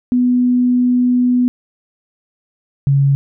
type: tone pair in turn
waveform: sine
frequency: 247.7 / 139.02 Hz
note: B3 / C#3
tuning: +5 / +5 cents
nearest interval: minor seventh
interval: 1000 cents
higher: first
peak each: -10 / -9 dBFS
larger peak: second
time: 0.12-1.48 / 2.87-3.15 s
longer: first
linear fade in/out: 0 ms
effects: none